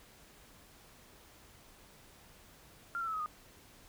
sine tone with pitch steps, 1386 / 1345 / 1305.2 / 1266.6 / 1229.1 Hz, F6 / E6 / E6 / D#6 / D#6, -14 / +34 / -18 / +30 / -22 cents, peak -34 dBFS, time 2.95-3.26 s, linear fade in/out 0 ms, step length 62 ms, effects pink hiss -59 dBFS RMS until 3.88 s

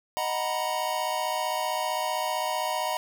square chord, B major seventh, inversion first, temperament equal, 622.3 / 740 / 932.3 / 987.8 Hz, D#5 / F#5 / A#5 / B5, 0 / 0 / 0 / 0 cents, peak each -33 dBFS, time 0.17-2.97 s, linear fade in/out 0 ms, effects none

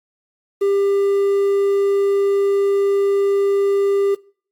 triangle tone with quantisation, 398 Hz, G4, 26 cents sharp, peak -12 dBFS, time 0.61-4.15 s, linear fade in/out 10 ms, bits 7, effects noise-tail reverb RT60 0.5 s tail -24 dB re dry + AAC 64 kbps

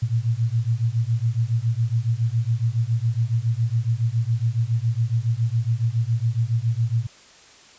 sine beating tone pair, 111.9 / 119.1 Hz, A2 / A#2, +30 / +38 cents, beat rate 7.2 Hz, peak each -22 dBFS, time 0.02-7.07 s, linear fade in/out 10 ms, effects white hiss -49 dBFS RMS until 7.78 s + resampled to 16000 Hz

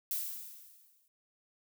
violet noise with exponential decay, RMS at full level -33 dBFS, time 0.11-1.08 s, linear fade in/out 1 ms, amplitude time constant 210 ms, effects none

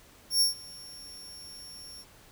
sawtooth tone with ADSR envelope, 5500 Hz, F8, 27 cents flat, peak -17 dBFS, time 0.3-2.05 s, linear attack 110 ms, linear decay 130 ms, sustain -24 dB, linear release 46 ms, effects pink hiss -56 dBFS RMS until 2.31 s

